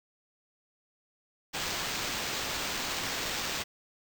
white noise with sample-and-hold, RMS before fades -34 dBFS, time 1.53-3.64 s, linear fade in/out 20 ms, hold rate 11025 Hz, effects none

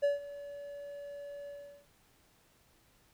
triangle tone with ADSR envelope, 572 Hz, D5, 46 cents flat, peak -22 dBFS, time 0.02-1.86 s, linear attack 21 ms, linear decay 150 ms, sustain -18 dB, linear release 380 ms, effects pink hiss -67 dBFS RMS until 3.13 s

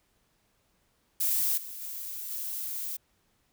violet noise with level steps, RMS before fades -27 / -41 / -38 / -35 dBFS, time 1.2-2.97 s, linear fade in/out 10 ms, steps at 1.57 / 1.81 / 2.3 s, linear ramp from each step 10 ms, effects pink hiss -71 dBFS RMS until 3.52 s

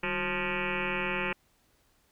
sine tone with frequency modulation, 1396.9 Hz, F6, in tune, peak -28 dBFS, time 0.03-1.33 s, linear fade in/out 5 ms, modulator 172 Hz, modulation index 7.6, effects pink hiss -68 dBFS RMS until 2.11 s

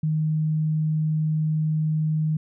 sine tone, 155.56 Hz, D#3, in tune, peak -20 dBFS, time 0.03-2.37 s, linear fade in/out 5 ms, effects none

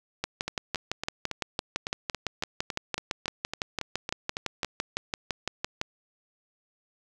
two click trains, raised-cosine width 0.2 ms, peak -14 / -11 dBFS, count 16 / 34, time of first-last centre 0.48-4.647 / 0.24-5.814 s, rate 3.6 / 5.92 Hz, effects none

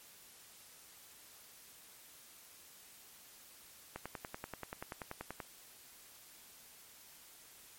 click train, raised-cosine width 0.5 ms, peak -26 dBFS, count 16, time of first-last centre 3.96-5.402 s, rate 10.4 Hz, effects white hiss -58 dBFS RMS until 7.78 s + MP3 64 kbps

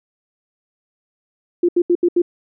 sine tone bursts, 349.2 Hz, F4, in tune, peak -11 dBFS, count 5, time 1.63-2.219 s, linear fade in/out 5 ms, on 57 ms, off 76 ms, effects none

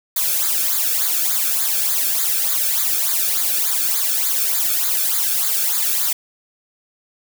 blue noise with flanger, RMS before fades -19 dBFS, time 0.16-6.13 s, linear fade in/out 5 ms, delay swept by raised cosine 0.35 to 1.04 ms, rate 3.4 Hz, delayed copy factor -0.85, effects none

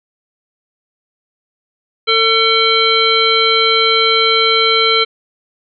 harmonic tone, 450 Hz, A4, 39 cents sharp, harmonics 1 / 3 / 5 / 7 / 9, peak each -16 / -16 / -16 / -16 / -16 dBFS, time 2.07-5.05 s, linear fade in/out 20 ms, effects none

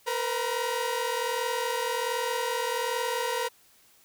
sawtooth tone cluster, 463.7 / 505 / 952 Hz, A#4 / B4 / A#5, -9 / +39 / +36 cents, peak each -28 dBFS, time 0.06-3.49 s, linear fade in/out 20 ms, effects white hiss -60 dBFS RMS until 4.04 s

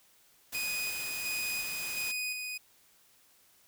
white noise, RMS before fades -41 dBFS, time 0.52-2.12 s, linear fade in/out 10 ms
sawtooth tone with tremolo, 2489 Hz, D#7, in tune, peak -29 dBFS, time 0.54-2.58 s, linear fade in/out 10 ms, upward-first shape square, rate 1.4 Hz, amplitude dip 35%
effects white hiss -64 dBFS RMS until 3.67 s

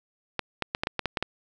clicks, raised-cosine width 0.3 ms, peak -10 dBFS, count 9, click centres 0.393 / 0.623 / 0.749 / 0.835 / 0.871 / 0.993 / 1.057 / 1.172 / 1.226 s, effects none

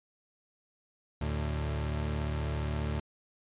30% pulse tone pair together, 74.7 / 111.41 Hz, D2 / A2, +30 / +22 cents, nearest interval perfect fifth, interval 692 cents, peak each -29 / -34 dBFS, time 1.21-3 s, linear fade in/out 5 ms, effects resampled to 8000 Hz

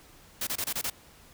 white noise bursts, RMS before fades -31 dBFS, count 6, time 0.41-0.9 s, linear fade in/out 5 ms, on 60 ms, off 26 ms, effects pink hiss -55 dBFS RMS until 1.33 s

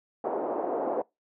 pink band-pass noise, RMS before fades -30 dBFS, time 0.24-1.02 s, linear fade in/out 5 ms, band 350 to 800 Hz, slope 24 dB/octave, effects noise-tail reverb RT60 0.2 s tail -24 dB re dry

